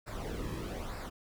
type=noise with flanger; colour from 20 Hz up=brown; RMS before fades=-39 dBFS; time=0.06-1.1 s; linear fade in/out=20 ms; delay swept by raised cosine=0.31 to 1.41 ms; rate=1.1 Hz; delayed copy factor=-0.65; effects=none